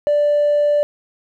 sine tone with hard clipping, 587 Hz, D5, 1 cent flat, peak -13 dBFS, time 0.07-0.83 s, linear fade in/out 0 ms, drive 1 dB, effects none

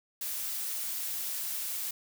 blue noise, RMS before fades -35 dBFS, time 0.21-1.91 s, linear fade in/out 5 ms, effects none

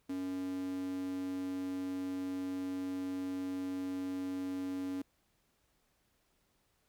square tone with high-pass filter, 92.6 Hz, F#2, 2 cents sharp, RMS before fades -38 dBFS, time 0.09-5.02 s, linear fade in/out 5 ms, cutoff 260 Hz, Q 7, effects pink hiss -75 dBFS RMS until 6.88 s

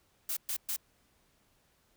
blue noise bursts, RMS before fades -34 dBFS, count 3, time 0.29-0.764 s, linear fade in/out 5 ms, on 78 ms, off 120 ms, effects pink hiss -70 dBFS RMS until 1.96 s

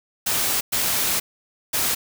white noise bursts at uneven times, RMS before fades -22 dBFS, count 3, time 0.26-0.61 / 0.72-1.2 / 1.73-1.95 s, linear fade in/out 10 ms, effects none

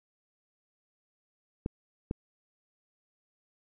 clicks, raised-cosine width 3 ms, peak -18 dBFS, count 2, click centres 1.661 / 2.111 s, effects none

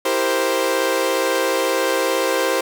sawtooth chord, C dominant seventh, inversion first, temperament equal, 329.6 / 392 / 466.2 / 523.3 Hz, E4 / G4 / Bb4 / C5, 0 / 0 / 0 / 0 cents, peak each -22 / -20 / -21 / -16 dBFS, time 0.05-2.61 s, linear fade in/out 5 ms, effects none

